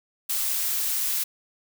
blue noise with high-pass filter sweep, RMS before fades -26 dBFS, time 0.29-1.24 s, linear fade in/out 10 ms, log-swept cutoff 490 to 1000 Hz, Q 0.76, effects none

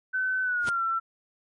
sine tone with pitch glide, 1519 to 1345.5 Hz, F#6 to E6, +45 to +35 cents, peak -24 dBFS, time 0.13-1 s, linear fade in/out 20 ms, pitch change -210 cents, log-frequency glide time 0.43-0.83 s
pink noise with exponential growth, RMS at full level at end -29 dBFS, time 0.6-0.69 s, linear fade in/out 0 ms, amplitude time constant 18 ms
effects MP3 48 kbps

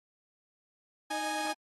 sawtooth tone cluster, 311.4 / 614 / 830 Hz, D#4 / D#5 / G#5, +2 / -23 / -1 cents, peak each -35 / -37 / -29 dBFS, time 1.1-1.53 s, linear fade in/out 10 ms, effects low-pass 12000 Hz 12 dB/octave + AAC 32 kbps

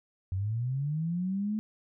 sine linear sweep, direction up, 90.3 to 218.2 Hz, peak -28 dBFS, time 0.32-1.59 s, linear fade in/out 0 ms, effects none

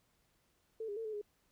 sine tone with pitch steps, 444.8 / 407.7 / 451 / 432.6 / 414.6 Hz, A4 / G#4 / A4 / A4 / G#4, +19 / -32 / +43 / -29 / -3 cents, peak -38 dBFS, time 0.8-1.215 s, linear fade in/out 5 ms, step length 83 ms, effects pink hiss -75 dBFS RMS until 1.51 s

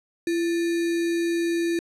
sine tone with sample-and-hold, 337.7 Hz, E4, 42 cents sharp, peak -21 dBFS, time 0.27-1.79 s, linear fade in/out 2 ms, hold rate 2100 Hz, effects low-pass 10000 Hz 12 dB/octave

